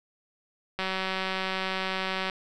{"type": "click train", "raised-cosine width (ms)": 0.3, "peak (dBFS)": -14, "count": 286, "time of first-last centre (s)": [0.79, 2.298], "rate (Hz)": 189, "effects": []}